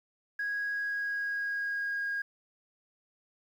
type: tone with pitch glide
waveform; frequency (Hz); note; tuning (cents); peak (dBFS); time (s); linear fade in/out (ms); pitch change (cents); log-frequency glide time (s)
sine; 1653 to 1631.2; G#6 to G#6; -9 to -32; -29; 0.39-2.22; 5; -23; 0.66-2.09
effects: tanh soft clip ceiling -27 dBFS + 10-bit